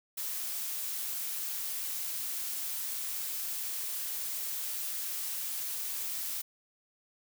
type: noise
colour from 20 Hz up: blue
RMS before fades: -36 dBFS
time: 0.17-6.42 s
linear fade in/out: 10 ms
effects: none